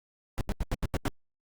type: noise bursts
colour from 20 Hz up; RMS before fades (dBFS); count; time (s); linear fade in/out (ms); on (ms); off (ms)
brown; -27; 7; 0.38-1.08; 0; 28; 84
effects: Opus 48 kbps